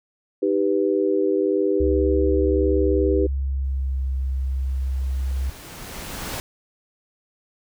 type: chord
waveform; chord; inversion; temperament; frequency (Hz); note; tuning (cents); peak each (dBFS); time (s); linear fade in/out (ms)
sine; Eb augmented; none; equal; 311.1 / 392 / 493.9; Eb4 / G4 / B4; 0 / 0 / 0; -23 / -20 / -24; 0.42-3.27; 10
type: tone with pitch glide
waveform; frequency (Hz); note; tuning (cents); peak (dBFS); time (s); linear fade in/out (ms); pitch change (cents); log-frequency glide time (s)
sine; 70 to 66.07; C#2 to C2; +18 to +17; -21; 1.8-5.5; 5; -101; 2.72-4.02
type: noise with exponential growth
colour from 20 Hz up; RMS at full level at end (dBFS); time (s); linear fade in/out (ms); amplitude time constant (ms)
pink; -29; 3.64-6.4; 0; 600
effects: none